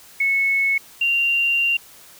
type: tone pair in turn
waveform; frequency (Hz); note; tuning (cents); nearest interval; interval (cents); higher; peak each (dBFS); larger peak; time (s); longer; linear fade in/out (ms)
sine; 2200 / 2772; C#7 / F7; -14 / -14; major third; 400; second; -16; neither; 0.2-0.78 / 1.01-1.77; second; 5
effects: white hiss -46 dBFS RMS until 2.19 s